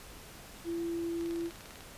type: tone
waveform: sine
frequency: 337.4 Hz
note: E4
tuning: 40 cents sharp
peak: -32 dBFS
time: 0.64-1.51 s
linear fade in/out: 50 ms
type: click train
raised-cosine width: 0.2 ms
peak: -31 dBFS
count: 13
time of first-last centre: 1.21-1.807 s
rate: 20.1 Hz
effects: pink hiss -50 dBFS RMS until 1.97 s + resampled to 32000 Hz